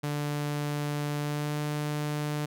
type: tone with pitch glide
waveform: sawtooth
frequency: 146.83 to 148.88 Hz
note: D3 to D3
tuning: 0 to +24 cents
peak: -25 dBFS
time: 0.03-2.46 s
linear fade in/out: 10 ms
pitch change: +24 cents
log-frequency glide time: 1.19-1.58 s
effects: none